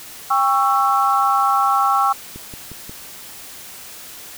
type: chord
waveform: sine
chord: C# diminished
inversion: second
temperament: just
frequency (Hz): 798.3 / 1108.7 / 1330.5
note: G5 / C#6 / E6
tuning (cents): +31 / 0 / +16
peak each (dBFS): -18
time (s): 0.3-2.13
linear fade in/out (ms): 10
type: click train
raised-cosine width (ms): 3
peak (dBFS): -22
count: 4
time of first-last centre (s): 2.36-2.895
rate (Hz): 5.61
effects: white hiss -37 dBFS RMS until 4.37 s